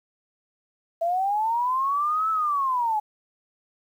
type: linear two-way sweep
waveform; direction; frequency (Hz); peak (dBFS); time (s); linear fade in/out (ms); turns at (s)
sine; up then down; 659.3 to 1318.5 to 831; -21; 1.01-3; 10; 2.3
effects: 9-bit